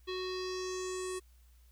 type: tone with low-pass filter sweep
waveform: square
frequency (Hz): 370.1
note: F#4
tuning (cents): 0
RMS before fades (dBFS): -38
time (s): 0.07-1.2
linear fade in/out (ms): 20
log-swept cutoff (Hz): 3700 to 9300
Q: 4.2
effects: added 60 Hz sine -58 dBFS peak until 1.71 s + white hiss -71 dBFS RMS until 1.71 s